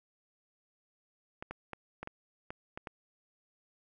clicks, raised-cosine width 0.5 ms, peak -25 dBFS, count 8, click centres 1.425 / 1.51 / 1.733 / 2.03 / 2.074 / 2.505 / 2.775 / 2.872 s, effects none

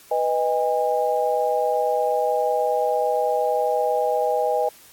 sine chord, G# minor, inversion first, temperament equal with one note detuned, 493.9 / 622.3 / 813 Hz, B4 / D#5 / G#5, 0 / 0 / -37 cents, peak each -23 dBFS, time 0.11-4.69 s, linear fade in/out 5 ms, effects white hiss -49 dBFS RMS until 4.92 s + AAC 64 kbps

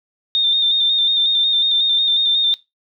sine tone with vibrato, 3634 Hz, A#7, 45 cents flat, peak -13 dBFS, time 0.35-2.54 s, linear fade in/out 0 ms, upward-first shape square, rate 5.5 Hz, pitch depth 28 cents each way, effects noise-tail reverb RT60 0.2 s tail -19 dB re dry

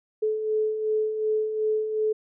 sine beating tone pair, 429.8 / 432.5 Hz, A4 / A4, -41 / -30 cents, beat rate 2.7 Hz, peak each -32 / -23 dBFS, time 0.22-2.13 s, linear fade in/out 10 ms, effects none

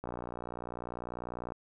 click train, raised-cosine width 1 ms, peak -25 dBFS, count 90, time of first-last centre 0.04-1.521 s, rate 60.1 Hz, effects none

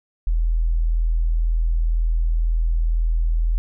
sine tone, 41 Hz, E1, 9 cents flat, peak -16 dBFS, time 0.27-3.58 s, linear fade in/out 0 ms, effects none

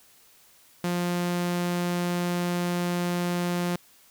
sawtooth tone, 175.8 Hz, F3, 12 cents sharp, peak -21 dBFS, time 0.84-3.76 s, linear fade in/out 2 ms, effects white hiss -57 dBFS RMS until 4.1 s

